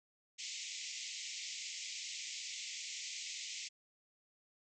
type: band-pass noise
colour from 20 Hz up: white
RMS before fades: -45 dBFS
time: 0.38-3.69 s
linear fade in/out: 20 ms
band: 2000 to 7500 Hz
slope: 96 dB/octave
effects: none